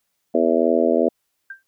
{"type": "harmonic tone", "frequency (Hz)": 82.41, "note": "E2", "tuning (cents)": 0, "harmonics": [3, 4, 5, 6, 7, 8], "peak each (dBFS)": [-22, -22, -22, -22, -22, -22], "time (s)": [0.34, 1.09], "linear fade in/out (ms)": 10}
{"type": "tone with exponential decay", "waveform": "sine", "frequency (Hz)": 1577, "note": "G6", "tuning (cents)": 10, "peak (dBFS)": -28, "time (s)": [1.5, 1.63], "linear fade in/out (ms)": 5, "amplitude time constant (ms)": 27}
{"effects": ["white hiss -73 dBFS RMS until 1.67 s"]}